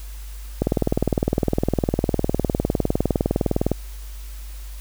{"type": "click train", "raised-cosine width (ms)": 2, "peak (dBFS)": -5, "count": 62, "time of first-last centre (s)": [0.62, 3.716], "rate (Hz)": 19.7, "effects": ["added 50 Hz sine -32 dBFS peak until 4.8 s", "white hiss -46 dBFS RMS until 4.8 s"]}